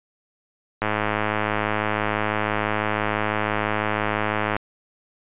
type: click train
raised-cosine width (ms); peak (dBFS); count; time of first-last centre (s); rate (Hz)
0.5; -7; 398; 0.82-4.565; 106
effects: resampled to 8000 Hz